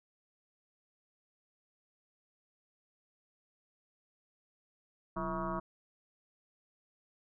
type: tone with frequency modulation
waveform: sine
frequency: 650 Hz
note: E5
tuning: 24 cents flat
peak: -33 dBFS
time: 5.16-5.6 s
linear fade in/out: 10 ms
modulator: 155 Hz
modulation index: 4
effects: none